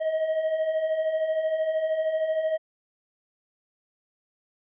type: beating tone pair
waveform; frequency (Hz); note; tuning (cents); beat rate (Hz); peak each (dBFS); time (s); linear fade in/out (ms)
triangle; 622.3 / 635.3; D#5 / D#5; 0 / +36; 13; -30 / -22; 0-2.58; 20
effects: resampled to 8000 Hz